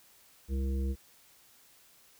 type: harmonic tone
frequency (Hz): 66.8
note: C2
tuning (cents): +36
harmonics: 1 / 3 / 5 / 7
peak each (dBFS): -29 / -39 / -43 / -46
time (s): 0.48-0.96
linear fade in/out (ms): 50
effects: white hiss -61 dBFS RMS until 2.19 s